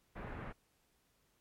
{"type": "low-pass noise", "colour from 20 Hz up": "pink", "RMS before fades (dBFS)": -45, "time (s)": [0.15, 0.53], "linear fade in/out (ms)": 20, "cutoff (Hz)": 2100, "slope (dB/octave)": 24, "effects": ["pink hiss -75 dBFS RMS until 1.4 s", "MP3 64 kbps"]}